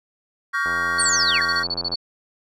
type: chord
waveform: triangle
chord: G half-diminished seventh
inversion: second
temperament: just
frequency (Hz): 1128.9 / 1411.2 / 1568 / 1881.6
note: Db6 / F6 / G6 / Bb6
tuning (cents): +31 / +18 / 0 / +16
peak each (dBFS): -24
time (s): 0.53-1.64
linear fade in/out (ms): 20
type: click train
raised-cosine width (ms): 1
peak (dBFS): -20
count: 112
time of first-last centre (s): 0.66-1.94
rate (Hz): 86.7
type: tone bursts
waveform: sine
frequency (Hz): 4445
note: C#8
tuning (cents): +4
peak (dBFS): -21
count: 14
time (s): 0.98-1.958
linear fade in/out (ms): 5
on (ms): 42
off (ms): 30
type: linear sweep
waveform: sine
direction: down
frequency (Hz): 9000 to 1564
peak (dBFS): -19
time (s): 0.99-1.42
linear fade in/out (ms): 10
effects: none